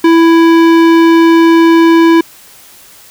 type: tone with tanh clipping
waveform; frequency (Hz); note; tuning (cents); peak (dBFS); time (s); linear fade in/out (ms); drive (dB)
sine; 331.1; E4; +8; -5; 0.04-2.21; 5; 18
effects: white hiss -38 dBFS RMS until 3.1 s

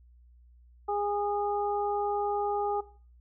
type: harmonic tone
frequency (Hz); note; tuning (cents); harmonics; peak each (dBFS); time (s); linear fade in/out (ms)
410; G#4; -22; 1 / 2 / 3; -32 / -29 / -38; 0.88-2.81; 10
effects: noise-tail reverb RT60 0.4 s tail -17 dB re dry + added 60 Hz sine -54 dBFS peak until 3.2 s

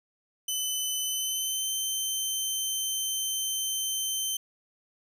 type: tone with pitch glide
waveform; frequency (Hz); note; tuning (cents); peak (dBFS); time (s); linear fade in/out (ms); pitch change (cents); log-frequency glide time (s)
15% pulse; 3025 to 3096; F#7 to G7; +38 to -22; -21; 0.48-4.37; 5; +40; 1.03-1.72
effects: none

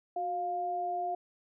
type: tone pair together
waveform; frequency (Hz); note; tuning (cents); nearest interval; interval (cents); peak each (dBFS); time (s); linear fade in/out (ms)
sine; 366.1 / 704; F#4 / F5; -18 / +14; major seventh; 1132; -40 / -31; 0.16-1.15; 5
effects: none

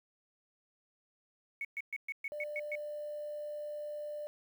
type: tone bursts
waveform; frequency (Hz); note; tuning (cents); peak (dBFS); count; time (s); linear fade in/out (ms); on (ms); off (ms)
sine; 2217; C#7; 0; -35; 8; 1.61-2.754; 2; 38; 120
type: tone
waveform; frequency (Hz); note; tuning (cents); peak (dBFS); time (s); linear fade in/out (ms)
sine; 595; D5; +22; -38; 2.32-4.27; 0
effects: 10-bit

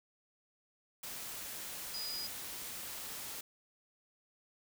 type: tone in noise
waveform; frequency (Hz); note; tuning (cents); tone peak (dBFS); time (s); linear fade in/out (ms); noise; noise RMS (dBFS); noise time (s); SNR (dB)
sine; 4932; D#8; -16; -39; 1.94-2.27; 5; white; -44; 1.03-3.41; +2
effects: none

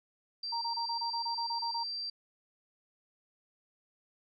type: tone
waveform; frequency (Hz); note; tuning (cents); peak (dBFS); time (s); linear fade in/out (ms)
sine; 4699; D8; 0; -35; 0.43-2.1; 5
type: tone bursts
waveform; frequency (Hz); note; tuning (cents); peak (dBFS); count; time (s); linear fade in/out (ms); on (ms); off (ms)
sine; 932.3; A#5; 0; -33; 11; 0.52-1.837; 10; 97; 25
effects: none

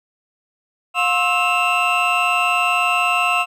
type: tone cluster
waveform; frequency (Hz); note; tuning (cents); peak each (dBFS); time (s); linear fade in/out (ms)
triangle; 712 / 1066 / 1309 / 2628 / 2768; F5 / C6 / E6 / E7 / F7; +33 / +32 / -13 / -6 / -16; -20; 0.94-3.46; 50
effects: none

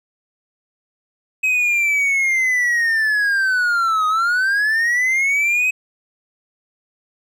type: linear two-way sweep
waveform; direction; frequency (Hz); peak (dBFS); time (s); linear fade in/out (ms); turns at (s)
triangle; down then up; 2549 to 1244.5 to 2549; -13; 1.43-5.71; 10; 4.07
effects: none

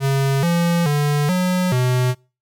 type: tone with pitch steps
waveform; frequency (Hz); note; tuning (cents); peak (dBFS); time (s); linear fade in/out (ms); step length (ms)
square; 136.7 / 171.1 / 146.4 / 182.2 / 126; C#3 / F3 / D3 / F#3 / B2; -24 / -35 / -5 / -26 / +35; -16; 0-2.15; 50; 430
effects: noise-tail reverb RT60 0.3 s tail -23 dB re dry

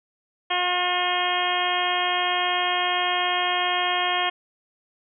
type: harmonic tone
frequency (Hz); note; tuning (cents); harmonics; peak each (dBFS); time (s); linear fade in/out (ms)
358.5; F4; +45; 1 / 2 / 3 / 4 / 5 / 6 / 7 / 8 / 9; -34 / -26 / -28 / -34 / -30 / -31 / -33 / -31 / -28; 0.5-4.3; 10
effects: none

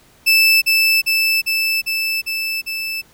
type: tone with echo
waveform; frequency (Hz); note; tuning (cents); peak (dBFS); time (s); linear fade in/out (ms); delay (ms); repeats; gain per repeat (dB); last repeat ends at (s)
30% pulse; 2636; E7; -1; -7; 0.26-0.62; 20; 400; 6; -2; 3.02
effects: pink hiss -51 dBFS RMS until 3.13 s

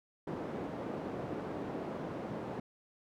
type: band-pass noise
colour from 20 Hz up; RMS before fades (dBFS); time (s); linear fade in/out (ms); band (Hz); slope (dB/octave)
white; -40; 0.27-2.6; 5; 140 to 490; 12
effects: none

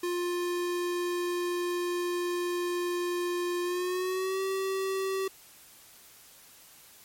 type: tone with pitch glide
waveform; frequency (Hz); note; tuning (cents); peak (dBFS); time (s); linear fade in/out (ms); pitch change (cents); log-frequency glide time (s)
square; 352.3 to 384.2; F4 to G4; +15 to -35; -29; 0.03-5.28; 5; +150; 3.63-4.41
effects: white hiss -54 dBFS RMS until 7.04 s + MP3 64 kbps

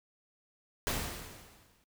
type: noise with exponential decay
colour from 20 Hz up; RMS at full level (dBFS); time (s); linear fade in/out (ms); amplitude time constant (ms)
pink; -31; 0.87-1.84; 0; 210
effects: noise-tail reverb RT60 0.1 s tail -24 dB re dry

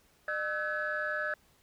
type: tone cluster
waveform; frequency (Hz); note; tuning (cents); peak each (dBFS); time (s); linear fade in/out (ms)
sine; 605 / 1302 / 1517 / 1697; D#5 / E6 / F#6 / G#6; -49 / -22 / +43 / +37; -36 / -39 / -35 / -34; 0.28-1.34; 2
effects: tanh soft clip ceiling -23 dBFS + pink hiss -66 dBFS RMS until 1.62 s

